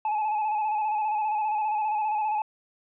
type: tone with vibrato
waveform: triangle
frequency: 853 Hz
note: G#5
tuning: 46 cents sharp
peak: -22 dBFS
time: 0.05-2.42 s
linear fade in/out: 2 ms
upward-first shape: square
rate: 15 Hz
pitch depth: 34 cents each way
effects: resampled to 8000 Hz